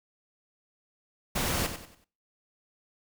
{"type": "noise with echo", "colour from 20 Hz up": "pink", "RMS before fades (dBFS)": -29, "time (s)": [1.35, 1.67], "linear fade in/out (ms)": 10, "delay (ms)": 94, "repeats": 4, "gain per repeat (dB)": -9, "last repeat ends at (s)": 2.046, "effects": ["noise-tail reverb RT60 0.4 s tail -21 dB re dry"]}